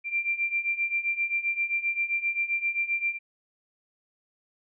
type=beating tone pair; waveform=sine; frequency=2362 / 2369.6 Hz; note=D7 / D7; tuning=+9 / +15 cents; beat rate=7.6 Hz; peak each=-30 / -27 dBFS; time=0.04-3.19 s; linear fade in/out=50 ms; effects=none